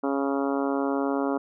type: harmonic tone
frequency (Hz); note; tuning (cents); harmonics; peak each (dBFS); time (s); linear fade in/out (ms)
138.59; C#3; 0; 2 / 3 / 4 / 5 / 6 / 7 / 8 / 9 / 10; -26 / -30 / -32 / -34 / -36 / -37 / -38 / -39 / -40; 0.03-1.38; 10
effects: none